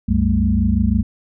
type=tone cluster; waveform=sine; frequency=64.2 / 91.5 / 197.3 / 223.4 Hz; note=C2 / F#2 / G3 / A3; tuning=-32 / -19 / +11 / +27 cents; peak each=-19 dBFS; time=0.08-1.03 s; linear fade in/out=10 ms; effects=none